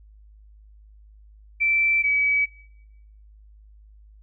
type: tone pair in turn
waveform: sine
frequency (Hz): 2333 / 2281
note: D7 / C#7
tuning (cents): -12 / +49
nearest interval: unison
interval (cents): 39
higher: first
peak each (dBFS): -18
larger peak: neither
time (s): 1.6-2.03 / 2.03-2.46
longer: neither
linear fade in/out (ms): 20
effects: noise-tail reverb RT60 0.9 s tail -23 dB re dry + added 52 Hz sine -47 dBFS peak until 4.22 s